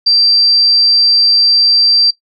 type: tone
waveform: sine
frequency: 4699 Hz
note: D8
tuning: in tune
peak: -6 dBFS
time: 0.06-2.11 s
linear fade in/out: 10 ms
effects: noise-tail reverb RT60 0.1 s tail -17 dB re dry